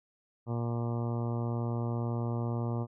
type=harmonic tone; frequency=118 Hz; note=A#2; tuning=22 cents sharp; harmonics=1 / 2 / 3 / 4 / 5 / 6 / 7 / 8 / 9 / 10; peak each=-31 / -37 / -41 / -43 / -45 / -47 / -48 / -49 / -50 / -51 dBFS; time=0.46-2.87 s; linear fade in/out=50 ms; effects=none